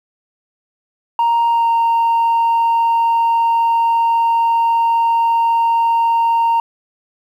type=tone with pitch glide; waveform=sine; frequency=932.3 to 923.7 Hz; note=A#5 to A#5; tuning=0 to -16 cents; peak=-9 dBFS; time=1.19-6.6 s; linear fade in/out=2 ms; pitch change=-16 cents; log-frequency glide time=1.5-1.68 s; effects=tanh soft clip ceiling -10 dBFS + 8-bit